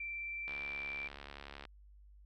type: tone with vibrato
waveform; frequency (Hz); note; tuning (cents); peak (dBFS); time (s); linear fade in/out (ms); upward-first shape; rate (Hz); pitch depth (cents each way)
sine; 2345; D7; -3; -39; 0-1.08; 5; sine; 19; 9
type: click train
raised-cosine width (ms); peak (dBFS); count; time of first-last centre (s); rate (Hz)
0.3; -31; 84; 0.48-1.652; 70.8
effects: added 50 Hz sine -56 dBFS peak until 2.25 s